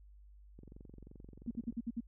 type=click train; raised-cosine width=3 ms; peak=-40 dBFS; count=27; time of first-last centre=0.59-1.725 s; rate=22.9 Hz
type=tone bursts; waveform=sine; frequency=233.1 Hz; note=A#3; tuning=in tune; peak=-34 dBFS; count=6; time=1.47-2.007 s; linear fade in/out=10 ms; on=42 ms; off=57 ms
effects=added 50 Hz sine -55 dBFS peak until 2.07 s